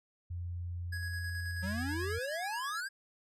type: tone with pitch glide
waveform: sine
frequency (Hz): 87.31 to 86.61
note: F2 to F2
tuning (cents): 0 to -14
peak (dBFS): -36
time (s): 0.3-2.19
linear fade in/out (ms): 10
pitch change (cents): -14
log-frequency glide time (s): 1-1.85
type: tone with tremolo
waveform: square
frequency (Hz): 1665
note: G#6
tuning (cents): +4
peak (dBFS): -39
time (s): 0.92-2.81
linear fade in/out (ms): 10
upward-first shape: square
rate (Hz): 9.3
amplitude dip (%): 30
type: exponential sweep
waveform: square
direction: up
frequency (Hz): 177.8 to 1661.2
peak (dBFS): -37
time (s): 1.62-2.89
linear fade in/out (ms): 20
effects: low-pass 12000 Hz 12 dB/octave